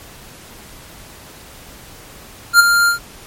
square tone with ADSR envelope, 1396.9 Hz, F6, in tune, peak -3 dBFS, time 2.53-2.99 s, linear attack 65 ms, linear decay 17 ms, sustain -8 dB, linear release 110 ms, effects pink hiss -39 dBFS RMS until 3.26 s + MP3 64 kbps

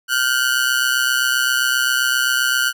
sawtooth ring-modulated tone, 1480 Hz, F#6, in tune, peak -9 dBFS, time 0.08-2.73 s, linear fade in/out 50 ms, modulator 63.8 Hz, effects none

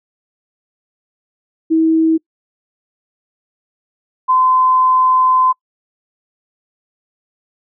sine tone pair in turn, 322.1 / 1026.5 Hz, E4 / C6, -40 / -33 cents, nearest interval octave + minor sixth, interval 2007 cents, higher second, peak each -9 dBFS, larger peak neither, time 1.7-2.18 / 4.28-5.53 s, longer second, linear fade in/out 20 ms, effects noise-tail reverb RT60 0.1 s tail -26 dB re dry

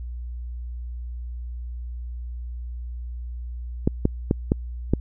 clicks, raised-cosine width 3 ms, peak -5 dBFS, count 5, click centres 3.875 / 4.054 / 4.311 / 4.519 / 4.936 s, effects added 60 Hz sine -30 dBFS peak until 5 s

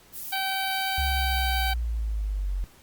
violet noise, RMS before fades -36 dBFS, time 0.12-1.75 s, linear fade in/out 50 ms
harmonic tone, 770 Hz, G5, 31 cents flat, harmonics 1 / 2 / 3 / 4 / 5 / 6, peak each -29 / -32 / -34 / -35 / -36 / -37 dBFS, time 0.32-1.74 s, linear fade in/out 10 ms
sine linear sweep, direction down, 71.2 to 45 Hz, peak -25 dBFS, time 0.98-2.64 s, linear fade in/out 0 ms
effects pink hiss -55 dBFS RMS until 2.82 s + Opus 48 kbps

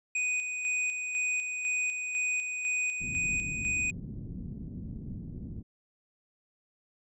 square tone with tremolo, 2489 Hz, D#7, in tune, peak -28 dBFS, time 0.15-3.91 s, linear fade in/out 5 ms, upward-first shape square, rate 2 Hz, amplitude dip 45%
white low-pass noise, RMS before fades -40 dBFS, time 3-5.63 s, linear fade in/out 20 ms, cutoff 230 Hz, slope 24 dB/octave
effects resampled to 24000 Hz

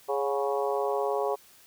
harmonic tone with a mistuned harmonic, 138.59 Hz, C#3, in tune, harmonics 3 / 4 / 5 / 6 / 7 / 8, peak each -29 / -31 / -33 / -35 / -36 / -37 dBFS, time 0.08-1.36 s, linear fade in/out 20 ms, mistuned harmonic 5, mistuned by +55 cents, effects white hiss -56 dBFS RMS until 1.66 s

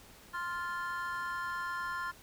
triangle chord, F major, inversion second, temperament just, 1047.7 / 1396.9 / 1746.1 Hz, C6 / F6 / A6, +2 / 0 / -14 cents, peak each -36 / -37 / -40 dBFS, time 0.33-2.12 s, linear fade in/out 20 ms, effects pink hiss -56 dBFS RMS until 2.22 s

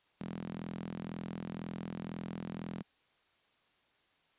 sawtooth tone with high-pass filter, 42 Hz, E1, 33 cents sharp, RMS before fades -42 dBFS, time 0.2-2.83 s, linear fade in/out 10 ms, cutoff 190 Hz, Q 3.7, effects white hiss -71 dBFS RMS until 4.38 s + resampled to 8000 Hz

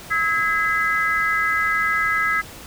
sine tone cluster, 1290 / 1649 / 2030 Hz, E6 / G#6 / B6, -38 / -13 / +47 cents, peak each -22 dBFS, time 0.1-2.42 s, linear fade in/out 20 ms, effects pink hiss -39 dBFS RMS until 2.66 s

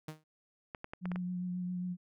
sawtooth tone with exponential decay, 155.56 Hz, D#3, in tune, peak -34 dBFS, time 0.08-0.24 s, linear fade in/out 5 ms, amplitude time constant 33 ms
clicks, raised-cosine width 0.5 ms, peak -26 dBFS, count 6, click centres 0.748 / 0.844 / 0.935 / 1.056 / 1.117 / 1.159 s
sine tone with vibrato, 179.9 Hz, F#3, 48 cents flat, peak -34 dBFS, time 1.01-1.97 s, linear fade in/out 50 ms, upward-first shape triangle, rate 7.4 Hz, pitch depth 21 cents each way
effects none

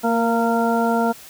harmonic tone with a mistuned harmonic, 230.5 Hz, A#3, 19 cents flat, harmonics 1 / 2 / 3 / 4 / 6, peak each -20 / -23 / -22 / -24 / -27 dBFS, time 0.03-1.13 s, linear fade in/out 20 ms, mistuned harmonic 2, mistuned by +17 cents, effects white hiss -42 dBFS RMS until 1.29 s

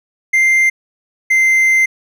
triangle tone pair in turn, 2093 / 2080 Hz, C7 / C7, 0 / -11 cents, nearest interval unison, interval 11 cents, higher first, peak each -7 dBFS, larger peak neither, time 0.33-0.7 / 1.3-1.86 s, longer second, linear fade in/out 10 ms, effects none

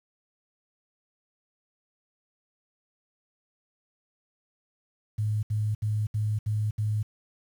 sine tone bursts, 106.6 Hz, G#2, 46 cents sharp, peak -24 dBFS, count 6, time 5.18-7.03 s, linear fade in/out 10 ms, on 250 ms, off 70 ms, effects 9-bit

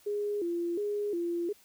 sine tone with vibrato, 376.5 Hz, F#4, 30 cents sharp, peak -29 dBFS, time 0.06-1.53 s, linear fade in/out 10 ms, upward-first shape square, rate 1.4 Hz, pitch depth 160 cents each way, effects white hiss -61 dBFS RMS until 1.64 s

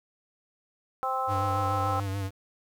harmonic tone, 261.6 Hz, C4, in tune, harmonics 2 / 3 / 4 / 5, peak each -35 / -30 / -33 / -31 dBFS, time 1.03-2 s, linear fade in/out 0 ms
square tone with vibrato, 98 Hz, G2, in tune, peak -30 dBFS, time 1.27-2.31 s, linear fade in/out 50 ms, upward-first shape sine, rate 6.9 Hz, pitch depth 42 cents each way
effects 9-bit

